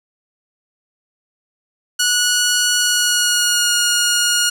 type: tone with pitch glide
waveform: 10% pulse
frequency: 1463 to 1432.9 Hz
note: F#6 to F6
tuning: -20 to +44 cents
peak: -5 dBFS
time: 1.99-4.5 s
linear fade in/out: 10 ms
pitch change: -36 cents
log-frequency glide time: 2.73-3.74 s
effects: none